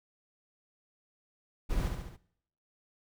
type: noise with echo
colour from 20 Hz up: brown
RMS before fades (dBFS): -31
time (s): 1.69-1.89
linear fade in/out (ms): 20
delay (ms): 70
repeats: 4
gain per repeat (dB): -4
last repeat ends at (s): 2.17
effects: noise-tail reverb RT60 0.7 s tail -20 dB re dry